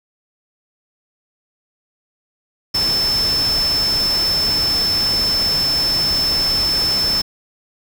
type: tone in noise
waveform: sine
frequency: 5280 Hz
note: E8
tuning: 2 cents sharp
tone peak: -15 dBFS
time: 2.74-7.22 s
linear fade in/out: 10 ms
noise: pink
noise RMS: -26 dBFS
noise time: 2.74-7.22 s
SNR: +8 dB
effects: none